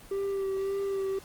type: tone with vibrato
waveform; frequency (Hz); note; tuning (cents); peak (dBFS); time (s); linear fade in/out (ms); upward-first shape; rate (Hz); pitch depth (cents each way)
triangle; 390.9; G4; -5; -26; 0.11-1.19; 5; sine; 1.8; 21
effects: pink hiss -51 dBFS RMS until 1.24 s + Opus 24 kbps